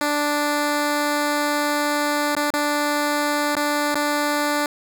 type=tone with dropouts; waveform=10% pulse; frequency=293.7 Hz; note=D4; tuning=in tune; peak=-11 dBFS; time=0.01-4.66 s; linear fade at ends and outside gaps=1 ms; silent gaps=2.352-2.366 / 2.504-2.537 / 3.552-3.567 / 3.944-3.955 s; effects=none

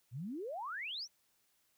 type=exponential sweep; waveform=sine; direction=up; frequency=109.2 to 6150 Hz; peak=-39 dBFS; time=0.11-1.08 s; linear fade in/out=50 ms; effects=white hiss -75 dBFS RMS until 1.77 s

